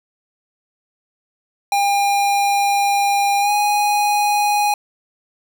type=tone with pitch glide; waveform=square; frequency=804 to 827.6 Hz; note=G5 to G#5; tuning=+44 to -6 cents; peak=-15 dBFS; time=1.72-4.74 s; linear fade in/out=2 ms; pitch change=+50 cents; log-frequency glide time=3.4-3.51 s; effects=none